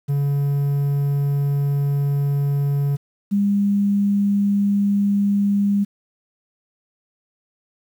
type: tone pair in turn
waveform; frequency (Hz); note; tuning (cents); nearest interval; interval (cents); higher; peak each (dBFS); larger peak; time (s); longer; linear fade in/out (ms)
triangle / sine; 141.7 / 201.6; C#3 / G3; +38 / +49; tritone; 611; second; -15; neither; 0.08-2.97 / 3.31-5.85; first; 20
effects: 8-bit